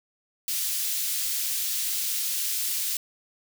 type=high-pass noise; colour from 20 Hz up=white; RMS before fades=-28 dBFS; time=0.48-2.97 s; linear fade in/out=2 ms; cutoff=3200 Hz; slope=12 dB/octave; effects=none